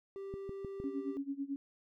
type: tone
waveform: triangle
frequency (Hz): 392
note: G4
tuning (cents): 0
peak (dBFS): -39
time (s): 0.16-1.17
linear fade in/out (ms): 0
type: click train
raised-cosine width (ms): 3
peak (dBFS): -30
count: 4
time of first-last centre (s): 0.34-0.801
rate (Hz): 6.51
type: tone with tremolo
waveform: sine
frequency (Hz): 277.8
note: C#4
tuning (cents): +4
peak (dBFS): -33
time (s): 0.84-1.56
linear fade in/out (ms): 0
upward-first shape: sine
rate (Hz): 9.1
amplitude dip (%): 90
effects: none